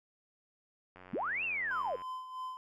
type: click train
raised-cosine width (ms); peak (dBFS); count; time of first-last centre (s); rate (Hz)
0.5; -37; 98; 0.96-2.019; 91.6
type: linear two-way sweep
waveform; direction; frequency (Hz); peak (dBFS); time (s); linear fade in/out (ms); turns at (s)
sine; up then down; 146.83 to 2794 to 449.8; -32; 1.13-1.96; 5; 1.44
type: tone with tremolo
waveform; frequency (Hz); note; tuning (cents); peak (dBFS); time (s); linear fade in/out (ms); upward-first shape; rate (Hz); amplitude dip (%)
triangle; 1025; C6; -36; -35; 1.71-2.57; 0; sine; 3.1; 60
effects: none